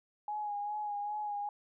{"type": "tone with vibrato", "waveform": "sine", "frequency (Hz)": 830.6, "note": "G#5", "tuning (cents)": 0, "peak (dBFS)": -34, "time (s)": [0.28, 1.49], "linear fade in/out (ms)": 2, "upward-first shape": "sine", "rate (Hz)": 2.5, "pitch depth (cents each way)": 31, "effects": []}